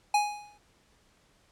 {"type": "tone with exponential decay", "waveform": "square", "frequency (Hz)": 830.6, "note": "G#5", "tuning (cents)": 0, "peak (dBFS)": -20, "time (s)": [0.14, 0.58], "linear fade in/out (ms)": 5, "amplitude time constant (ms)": 94, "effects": ["pink hiss -65 dBFS RMS until 1.51 s", "low-pass 9000 Hz 12 dB/octave"]}